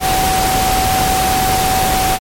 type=tone in noise; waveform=sine; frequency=756 Hz; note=F#5; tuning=37 cents sharp; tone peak=-14 dBFS; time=0-2.19 s; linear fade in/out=50 ms; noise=pink; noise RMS=-17 dBFS; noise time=0-2.19 s; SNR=0 dB; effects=MP3 64 kbps